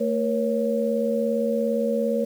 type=tone cluster; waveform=sine; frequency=224.9 / 476.6 / 554 Hz; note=A3 / A#4 / C#5; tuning=+38 / +38 / -1 cents; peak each=-25 dBFS; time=0-2.25 s; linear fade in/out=10 ms; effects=8-bit